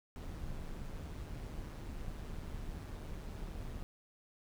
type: noise with amplitude modulation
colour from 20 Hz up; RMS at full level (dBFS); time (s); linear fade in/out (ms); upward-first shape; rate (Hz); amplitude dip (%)
brown; -41; 0.16-3.83; 0; sine; 151; 50
effects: none